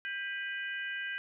harmonic tone with a mistuned harmonic, 493.9 Hz, B4, in tune, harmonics 3 / 4 / 5 / 6, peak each -36 / -43 / -44 / -45 dBFS, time 0.05-1.18 s, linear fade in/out 0 ms, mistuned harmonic 3, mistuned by +120 cents, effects none

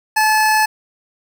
25% pulse tone, 864 Hz, A5, 32 cents flat, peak -8 dBFS, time 0.16-0.66 s, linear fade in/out 10 ms, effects 8-bit

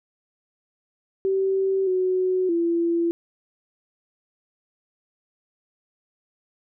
sine tone with pitch steps, 385.1 / 370.2 / 338.5 Hz, G4 / F#4 / E4, -31 / +1 / +46 cents, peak -19 dBFS, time 1.25-3.11 s, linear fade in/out 0 ms, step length 620 ms, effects none

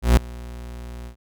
40% pulse tone with ADSR envelope, 60 Hz, B1, 49 cents flat, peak -8 dBFS, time 0.02-1.16 s, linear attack 150 ms, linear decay 6 ms, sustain -24 dB, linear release 95 ms, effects none

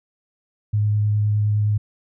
sine tone with vibrato, 105 Hz, G#2, 19 cents sharp, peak -16 dBFS, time 0.73-1.78 s, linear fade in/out 10 ms, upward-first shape sine, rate 9.7 Hz, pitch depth 11 cents each way, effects none

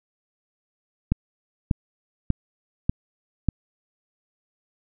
click train, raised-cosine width 5 ms, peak -7 dBFS, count 5, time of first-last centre 1.12-3.487 s, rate 1.69 Hz, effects none

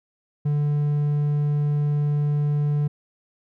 triangle tone, 146.83 Hz, D3, in tune, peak -17 dBFS, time 0.45-2.88 s, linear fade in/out 10 ms, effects none

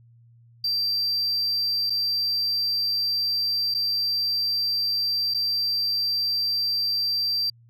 sine tone with dropouts, 4699 Hz, D8, in tune, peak -19 dBFS, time 0.64-7.5 s, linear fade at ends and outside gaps 5 ms, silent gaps 1.898-1.903 / 3.741-3.747 / 5.339-5.345 s, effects tanh soft clip ceiling -21 dBFS + added 117 Hz sine -51 dBFS peak until 7.69 s

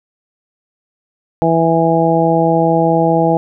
harmonic tone, 164.81 Hz, E3, in tune, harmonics 1 / 2 / 3 / 4 / 5, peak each -16 / -16 / -16 / -16 / -16 dBFS, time 1.42-3.37 s, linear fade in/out 0 ms, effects none

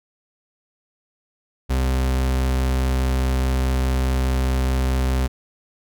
40% pulse tone, 64.8 Hz, C2, 16 cents flat, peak -17 dBFS, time 1.69-5.28 s, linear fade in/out 20 ms, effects none

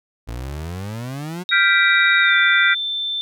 30% pulse exponential sweep, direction up, 55 to 185.3 Hz, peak -24 dBFS, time 0.27-1.44 s, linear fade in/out 20 ms
sine tone with pitch glide, 3759 to 3550 Hz, A#7 to A7, +14 to +15 cents, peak -21 dBFS, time 1.49-3.21 s, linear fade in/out 0 ms, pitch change -99 cents, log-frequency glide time 2.2-2.35 s
sine chord, G dominant seventh, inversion third, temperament equal, 1396.9 / 1568 / 1975.5 / 2349 Hz, F6 / G6 / B6 / D7, 0 / 0 / 0 / 0 cents, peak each -18 / -18 / -17 / -21 dBFS, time 1.51-2.75 s, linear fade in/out 20 ms
effects none

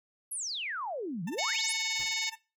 sine exponential two-way sweep, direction down then up, 11690 to 155.56 to 11690 Hz, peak -33 dBFS, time 0.31-1.73 s, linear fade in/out 10 ms, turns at 1.24 s
20% pulse tone with tremolo, 893 Hz, A5, 25 cents sharp, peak -35 dBFS, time 1.27-2.36 s, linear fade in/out 5 ms, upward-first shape sine, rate 19 Hz, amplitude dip 90%
harmonic tone, 737 Hz, F#5, 7 cents flat, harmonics 3 / 4 / 5 / 6 / 7 / 8 / 9 / 10, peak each -33 / -42 / -36 / -40 / -38 / -45 / -39 / -45 dBFS, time 1.38-2.3 s, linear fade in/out 10 ms
pink noise with exponential decay, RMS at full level -46 dBFS, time 1.99-2.23 s, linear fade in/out 5 ms, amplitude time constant 51 ms
effects noise-tail reverb RT60 0.3 s tail -20 dB re dry

